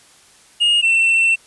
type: tone pair in turn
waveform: triangle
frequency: 2853 / 2693 Hz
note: F7 / E7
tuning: +36 / +36 cents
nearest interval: minor second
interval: 100 cents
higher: first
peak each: -10 dBFS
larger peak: neither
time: 0.6-0.82 / 0.82-1.36 s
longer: second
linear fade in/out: 20 ms
effects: white hiss -49 dBFS RMS until 1.46 s + resampled to 24000 Hz